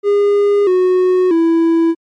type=tone with pitch steps; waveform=triangle; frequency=407.2 / 367 / 330.7 Hz; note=G#4 / F#4 / E4; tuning=-34 / -14 / +6 cents; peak=-7 dBFS; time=0.03-1.95 s; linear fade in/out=50 ms; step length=640 ms; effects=MP3 48 kbps